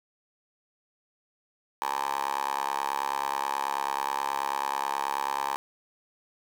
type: tone with high-pass filter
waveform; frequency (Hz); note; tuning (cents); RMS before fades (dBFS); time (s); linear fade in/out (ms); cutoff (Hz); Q
10% pulse; 69.3; C#2; 0; -30; 1.82-5.56; 0; 860; 6
effects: 9-bit